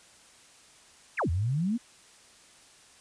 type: exponential two-way sweep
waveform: sine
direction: down then up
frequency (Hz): 2975 to 79.1 to 250.2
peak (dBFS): -25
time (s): 1.17-1.78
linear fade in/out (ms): 20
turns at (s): 1.3
effects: white hiss -56 dBFS RMS until 3 s + resampled to 22050 Hz